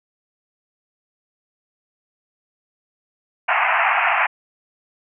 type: band-pass noise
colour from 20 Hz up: pink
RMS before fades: -18 dBFS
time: 3.48-4.27 s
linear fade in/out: 10 ms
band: 670 to 2700 Hz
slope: 96 dB/octave
effects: none